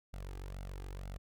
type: tone with flanger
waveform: sawtooth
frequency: 47 Hz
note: F#1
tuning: 28 cents sharp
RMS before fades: -44 dBFS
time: 0.13-1.18 s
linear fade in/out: 10 ms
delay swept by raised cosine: 1.4 to 2.5 ms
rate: 2.1 Hz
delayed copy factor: +0.65
effects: none